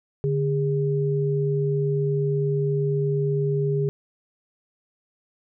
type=tone pair together; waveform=sine; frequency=145.25 / 407.4 Hz; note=D3 / G#4; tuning=-19 / -33 cents; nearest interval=octave + tritone; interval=1786 cents; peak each=-22 / -24 dBFS; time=0.24-3.89 s; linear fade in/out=0 ms; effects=none